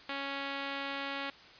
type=tone; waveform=5% pulse; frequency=277.2 Hz; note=C#4; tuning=in tune; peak=-24 dBFS; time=0.09-1.3 s; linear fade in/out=2 ms; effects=white hiss -54 dBFS RMS until 1.59 s + resampled to 11025 Hz